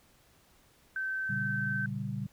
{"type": "tone", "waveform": "sine", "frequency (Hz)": 1544, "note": "G6", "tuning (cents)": -27, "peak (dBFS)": -31, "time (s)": [0.96, 1.86], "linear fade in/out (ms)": 2}
{"type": "chord", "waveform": "sine", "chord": "G diminished", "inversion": "first", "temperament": "just", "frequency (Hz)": [117.6, 141.12, 196], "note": ["Bb2", "Db3", "G3"], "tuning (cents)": [16, 31, 0], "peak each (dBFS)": -37, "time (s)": [1.29, 2.27], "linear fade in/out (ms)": 10}
{"effects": ["pink hiss -64 dBFS RMS until 2.32 s"]}